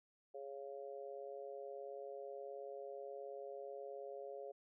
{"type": "harmonic tone", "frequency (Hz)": 138.59, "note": "C#3", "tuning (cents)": 0, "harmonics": [3, 4, 5], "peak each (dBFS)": [-50, -49, -54], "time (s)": [0.34, 4.52], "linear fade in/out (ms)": 10, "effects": []}